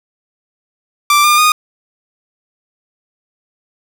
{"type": "tone with pitch steps", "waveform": "sawtooth", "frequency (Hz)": [1174.7, 1202.9, 1231.7], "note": ["D6", "D6", "D#6"], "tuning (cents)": [0, 41, -18], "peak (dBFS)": -4, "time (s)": [1.1, 1.52], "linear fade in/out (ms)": 2, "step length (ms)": 140, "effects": []}